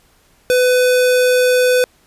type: tone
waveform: square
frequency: 501 Hz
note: B4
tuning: 25 cents sharp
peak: -11 dBFS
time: 0.5-1.84 s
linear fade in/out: 0 ms
effects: pink hiss -54 dBFS RMS until 2.06 s + resampled to 32000 Hz